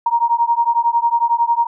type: beating tone pair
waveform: sine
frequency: 932 / 943 Hz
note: A#5 / A#5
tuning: -1 / +20 cents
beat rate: 11 Hz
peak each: -16 dBFS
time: 0.06-1.67 s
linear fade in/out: 5 ms
effects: none